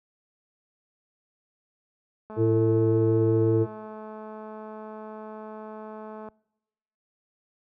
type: click train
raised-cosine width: 1 ms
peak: -28 dBFS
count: 862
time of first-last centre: 2.3-6.286 s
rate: 216 Hz
type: harmonic tone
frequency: 111.8 Hz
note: A2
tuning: 28 cents sharp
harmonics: 1 / 3 / 4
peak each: -23 / -23 / -23 dBFS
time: 2.36-3.67 s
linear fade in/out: 50 ms
effects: noise-tail reverb RT60 1.0 s tail -26 dB re dry + high-pass 60 Hz 12 dB/octave